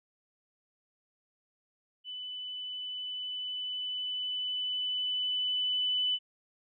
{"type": "tone with level ramp", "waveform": "sine", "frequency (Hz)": 2996, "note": "F#7", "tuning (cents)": 21, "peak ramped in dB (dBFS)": [-38, -26], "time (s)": [2.04, 6.19], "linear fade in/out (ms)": 50, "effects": []}